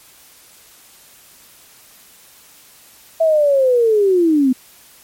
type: linear sweep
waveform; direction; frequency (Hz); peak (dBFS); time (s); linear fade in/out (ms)
sine; down; 659.3 to 248.2; -10; 3.2-4.53; 10
effects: white hiss -46 dBFS RMS until 5.03 s + MP3 64 kbps